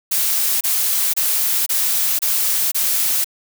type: noise bursts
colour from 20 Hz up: blue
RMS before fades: -18 dBFS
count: 6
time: 0.11-3.245 s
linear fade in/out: 10 ms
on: 500 ms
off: 27 ms
effects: none

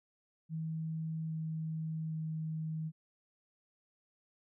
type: tone with pitch steps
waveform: sine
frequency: 160.1 / 159.18 / 158.26 Hz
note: D#3 / D#3 / D#3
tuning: +50 / +40 / +30 cents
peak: -35 dBFS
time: 0.49-2.92 s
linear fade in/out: 50 ms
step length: 810 ms
effects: none

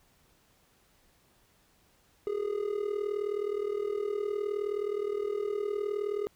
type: tone with amplitude modulation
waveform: triangle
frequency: 411.6 Hz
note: G#4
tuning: 16 cents flat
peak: -24 dBFS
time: 2.27-6.27 s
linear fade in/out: 0 ms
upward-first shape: sine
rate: 39.3 Hz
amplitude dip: 80%
effects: pink hiss -66 dBFS RMS until 6.35 s

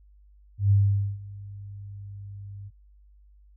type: tone with ADSR envelope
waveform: sine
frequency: 100.1 Hz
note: G2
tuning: 37 cents sharp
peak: -15 dBFS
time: 0.58-2.71 s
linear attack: 130 ms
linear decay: 470 ms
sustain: -22 dB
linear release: 38 ms
effects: added 50 Hz sine -52 dBFS peak until 3.56 s

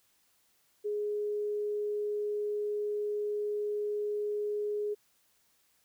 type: tone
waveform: sine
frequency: 416.7 Hz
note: G#4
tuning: 6 cents sharp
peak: -30 dBFS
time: 0.84-4.95 s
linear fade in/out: 20 ms
effects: white hiss -70 dBFS RMS until 5.84 s

